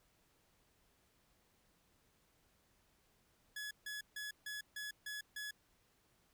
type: tone bursts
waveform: sawtooth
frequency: 1694 Hz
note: G#6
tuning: 34 cents sharp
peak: -39 dBFS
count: 7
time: 3.56-5.51 s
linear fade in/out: 5 ms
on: 150 ms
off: 150 ms
effects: pink hiss -74 dBFS RMS until 6.33 s